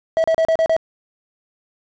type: tone bursts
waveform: triangle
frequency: 649 Hz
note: E5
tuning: 27 cents flat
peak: -11 dBFS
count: 6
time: 0.17-0.765 s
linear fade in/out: 0 ms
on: 70 ms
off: 35 ms
effects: resampled to 16000 Hz + 7-bit